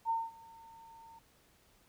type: tone with ADSR envelope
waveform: sine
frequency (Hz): 910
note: A#5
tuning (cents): -42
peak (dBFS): -28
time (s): 0.05-1.19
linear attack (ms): 47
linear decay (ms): 210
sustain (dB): -24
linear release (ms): 7
effects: pink hiss -67 dBFS RMS until 1.88 s